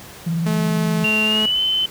sine tone with vibrato, 166.3 Hz, E3, 16 cents sharp, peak -18 dBFS, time 0.26-1.05 s, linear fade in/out 10 ms, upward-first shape sine, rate 19 Hz, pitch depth 63 cents each way
sawtooth tone, 215.7 Hz, A3, 34 cents flat, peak -17 dBFS, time 0.46-1.46 s, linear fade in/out 5 ms
sine tone with pitch glide, 2768 to 3054 Hz, F7 to G7, -16 to -46 cents, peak -16 dBFS, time 1.04-1.86 s, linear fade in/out 5 ms, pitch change +170 cents, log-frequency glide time 1.24-1.6 s
effects pink hiss -39 dBFS RMS until 1.9 s + high-pass 60 Hz 12 dB/octave

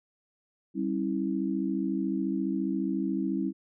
sine tone cluster, 195.3 / 270.5 / 324.8 Hz, G3 / C#4 / E4, -6 / -42 / -26 cents, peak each -31 dBFS, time 0.74-3.53 s, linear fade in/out 50 ms, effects none

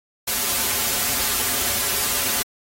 white noise with comb filter, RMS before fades -22 dBFS, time 0.27-2.43 s, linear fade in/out 10 ms, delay 6.3 ms, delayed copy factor -0.95, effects AAC 48 kbps

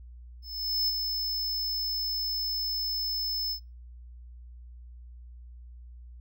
square tone with ADSR envelope, 5240 Hz, E8, 11 cents flat, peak -24 dBFS, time 0.42-3.6 s, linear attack 460 ms, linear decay 29 ms, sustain -5 dB, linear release 86 ms, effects noise-tail reverb RT60 0.3 s tail -25 dB re dry + added 60 Hz sine -44 dBFS peak until 6.2 s

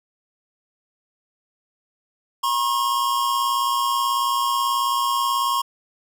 square tone pair together, 960 / 1078.4 Hz, B5 / C#6, -49 / -48 cents, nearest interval major second, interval 201 cents, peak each -26 / -21 dBFS, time 2.43-5.62 s, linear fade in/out 10 ms, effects none

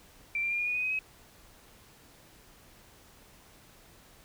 sine tone with pitch steps, 2349 / 2376 / 2404 / 2432 / 2460 / 2489 / 2518 / 2547 Hz, D7 / D7 / D7 / D#7 / D#7 / D#7 / D#7 / D#7, 0 / +20 / +40 / -40 / -20 / 0 / +20 / +40 cents, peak -28 dBFS, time 0.35-0.99 s, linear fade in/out 2 ms, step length 80 ms, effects pink hiss -57 dBFS RMS until 4.24 s

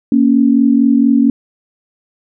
sine tone pair together, 234.1 / 278.4 Hz, A#3 / C#4, +8 / +8 cents, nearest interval minor third, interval 300 cents, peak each -10 dBFS, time 0.12-1.3 s, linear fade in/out 2 ms, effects none

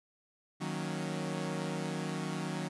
sawtooth chord, D# minor seventh, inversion none, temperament equal, 155.56 / 185 / 233.1 / 277.2 Hz, D#3 / F#3 / A#3 / C#4, 0 / 0 / 0 / 0 cents, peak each -34 / -34 / -40 / -39 dBFS, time 0.6-2.69 s, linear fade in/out 20 ms, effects resampled to 24000 Hz

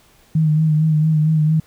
sine tone with vibrato, 155.56 Hz, D#3, in tune, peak -12 dBFS, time 0.35-1.6 s, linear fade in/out 5 ms, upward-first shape sine, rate 4.4 Hz, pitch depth 37 cents each way, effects pink hiss -53 dBFS RMS until 1.66 s

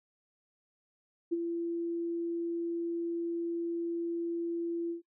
sine tone with ADSR envelope, 338.7 Hz, E4, 47 cents sharp, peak -25 dBFS, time 1.31-5.02 s, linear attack 19 ms, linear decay 28 ms, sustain -6 dB, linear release 120 ms, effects noise-tail reverb RT60 0.1 s tail -23 dB re dry

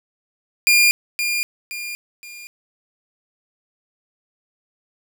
sawtooth tone with echo, 2410 Hz, D7, 44 cents sharp, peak -8 dBFS, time 0.67-0.91 s, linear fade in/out 0 ms, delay 520 ms, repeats 3, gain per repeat -8 dB, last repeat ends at 2.47 s, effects 8-bit

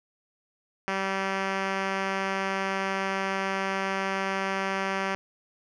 5% pulse tone with low-pass filter, 193.2 Hz, G3, 25 cents flat, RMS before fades -29 dBFS, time 0.88-5.15 s, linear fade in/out 0 ms, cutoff 3800 Hz, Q 0.7, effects none

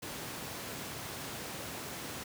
pink high-pass noise, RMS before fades -42 dBFS, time 0.02-2.24 s, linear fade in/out 10 ms, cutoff 110 Hz, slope 12 dB/octave, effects none

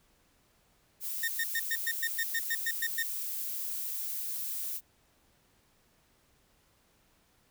violet noise, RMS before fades -36 dBFS, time 1-4.81 s, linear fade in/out 50 ms
40% pulse tone bursts, 1834 Hz, A#6, 29 cents flat, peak -28 dBFS, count 12, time 1.23-3.028 s, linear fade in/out 5 ms, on 49 ms, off 110 ms
effects pink hiss -68 dBFS RMS until 7.5 s

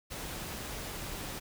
pink noise with amplitude modulation, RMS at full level -39 dBFS, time 0.1-1.4 s, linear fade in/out 20 ms, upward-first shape sine, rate 204 Hz, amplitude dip 25%, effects none

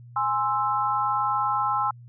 sine chord, Ab augmented, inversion none, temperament equal, 830.6 / 1046.5 / 1318.5 Hz, Ab5 / C6 / E6, 0 / 0 / 0 cents, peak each -26 dBFS, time 0.16-1.91 s, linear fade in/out 5 ms, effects added 120 Hz sine -43 dBFS peak until 2.08 s

